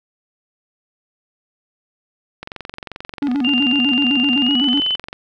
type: click train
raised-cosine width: 0.3 ms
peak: -14 dBFS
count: 62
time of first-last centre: 2.43-5.129 s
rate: 22.6 Hz
type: tone with vibrato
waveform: triangle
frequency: 265.1 Hz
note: C4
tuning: 23 cents sharp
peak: -14 dBFS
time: 3.22-4.8 s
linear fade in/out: 2 ms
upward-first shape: square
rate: 7.9 Hz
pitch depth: 130 cents each way
type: tone with pitch glide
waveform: sine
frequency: 2794 to 3029 Hz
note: F7 to F#7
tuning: 0 to +40 cents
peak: -16 dBFS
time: 3.44-4.96 s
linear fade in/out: 10 ms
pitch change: +140 cents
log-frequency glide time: 4.39-4.7 s
effects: none